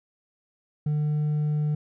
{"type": "tone with hard clipping", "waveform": "sine", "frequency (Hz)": 150.1, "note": "D3", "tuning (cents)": 38, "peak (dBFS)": -23, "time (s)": [0.86, 1.75], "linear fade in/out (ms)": 5, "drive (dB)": 2, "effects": []}